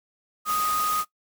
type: tone in noise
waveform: sine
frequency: 1244.5 Hz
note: D#6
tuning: in tune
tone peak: -23 dBFS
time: 0.45-1.05 s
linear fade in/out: 50 ms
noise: white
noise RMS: -32 dBFS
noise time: 0.45-1.05 s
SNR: +6 dB
effects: noise-tail reverb RT60 0.1 s tail -18 dB re dry